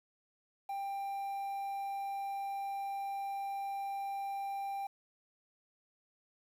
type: tone with quantisation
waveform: triangle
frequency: 791 Hz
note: G5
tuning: 15 cents sharp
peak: -34 dBFS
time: 0.69-4.87 s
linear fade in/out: 5 ms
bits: 10
effects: none